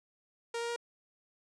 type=tone with pitch steps; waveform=sawtooth; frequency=466.2 / 469.4 / 472.7 Hz; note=A#4 / A#4 / A#4; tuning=0 / +12 / +24 cents; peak=-30 dBFS; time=0.54-0.762 s; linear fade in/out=5 ms; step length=74 ms; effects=resampled to 22050 Hz